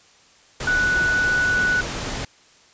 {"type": "tone in noise", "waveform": "sine", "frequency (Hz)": 1480, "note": "F#6", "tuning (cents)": 0, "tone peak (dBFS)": -17, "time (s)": [0.67, 1.81], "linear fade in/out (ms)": 5, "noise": "pink", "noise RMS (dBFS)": -28, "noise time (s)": [0.6, 2.25], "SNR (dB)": 8, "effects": ["white hiss -53 dBFS RMS until 2.73 s", "resampled to 16000 Hz"]}